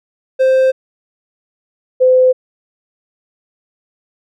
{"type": "tone pair in turn", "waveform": ["triangle", "sine"], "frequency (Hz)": [523.3, 511.6], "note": ["C5", "C5"], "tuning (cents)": [0, -39], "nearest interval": "unison", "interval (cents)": 39, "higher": "first", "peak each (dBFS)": -6, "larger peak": "neither", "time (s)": [[0.39, 0.72], [2, 2.33]], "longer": "neither", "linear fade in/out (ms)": 20, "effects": []}